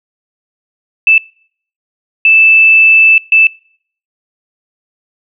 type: tone bursts at uneven times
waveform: sine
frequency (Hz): 2637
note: E7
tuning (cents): 0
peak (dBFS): -3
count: 3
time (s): 1.07-1.18 / 2.25-3.18 / 3.32-3.47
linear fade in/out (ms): 2
effects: noise-tail reverb RT60 0.6 s tail -26 dB re dry